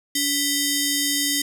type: ring-modulated tone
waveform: 10% pulse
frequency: 1697 Hz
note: G#6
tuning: 37 cents sharp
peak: -8 dBFS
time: 0.15-1.42 s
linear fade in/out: 5 ms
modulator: 1410 Hz
effects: none